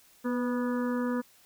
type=harmonic tone with a mistuned harmonic; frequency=244.6 Hz; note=B3; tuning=16 cents flat; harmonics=1 / 2 / 4 / 5 / 6 / 7; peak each=-28 / -34 / -40 / -42 / -44 / -45 dBFS; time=0.24-1.22 s; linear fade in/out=20 ms; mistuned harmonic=2; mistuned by=+23 cents; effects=white hiss -60 dBFS RMS until 1.45 s